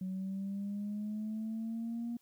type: linear sweep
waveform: sine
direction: up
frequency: 185.5 to 237.4 Hz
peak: -34 dBFS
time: 0.01-2.17 s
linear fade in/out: 5 ms
effects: tanh soft clip ceiling -32 dBFS + white hiss -72 dBFS RMS until 2.21 s